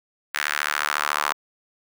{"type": "tone with high-pass filter sweep", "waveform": "sawtooth", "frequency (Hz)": 74, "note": "D2", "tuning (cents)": 14, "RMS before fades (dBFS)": -25, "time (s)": [0.34, 1.33], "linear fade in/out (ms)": 10, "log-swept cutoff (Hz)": [1700, 1100], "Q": 2.5, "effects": []}